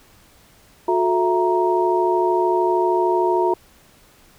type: tone cluster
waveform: sine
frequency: 363.1 / 436.2 / 665 / 936 Hz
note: F#4 / A4 / E5 / A#5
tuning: -33 / -15 / +15 / +7 cents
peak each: -18 / -26 / -25 / -20 dBFS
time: 0.88-3.54 s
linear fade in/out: 5 ms
effects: pink hiss -52 dBFS RMS until 4.38 s